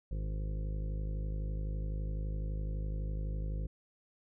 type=harmonic tone with a mistuned harmonic; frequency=51.91 Hz; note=G#1; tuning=in tune; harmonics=1 / 2 / 3 / 4 / 5 / 6 / 7 / 8 / 9 / 10; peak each=-34 / -43 / -43 / -56 / -56 / -58 / -57 / -60 / -57 / -55 dBFS; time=0.11-3.67 s; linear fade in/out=5 ms; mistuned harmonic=6; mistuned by=+18 cents; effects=none